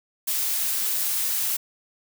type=noise; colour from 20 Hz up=blue; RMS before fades=-25 dBFS; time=0.27-1.57 s; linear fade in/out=10 ms; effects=none